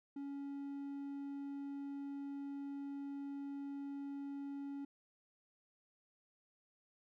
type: tone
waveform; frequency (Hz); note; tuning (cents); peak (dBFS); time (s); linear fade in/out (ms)
triangle; 280.1; C#4; +18; -40; 0.16-4.85; 5
effects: none